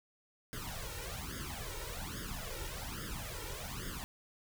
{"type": "noise with flanger", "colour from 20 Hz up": "pink", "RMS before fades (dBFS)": -42, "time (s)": [0.53, 4.04], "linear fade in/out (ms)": 0, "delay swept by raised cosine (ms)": [0.59, 2.19], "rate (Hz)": 1.2, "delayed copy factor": 1, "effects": []}